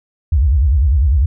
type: tone with vibrato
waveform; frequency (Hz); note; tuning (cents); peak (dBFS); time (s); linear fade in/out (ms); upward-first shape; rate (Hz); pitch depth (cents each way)
sine; 69.3; C#2; 0; -9; 0.32-1.26; 5; sine; 10; 290
effects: none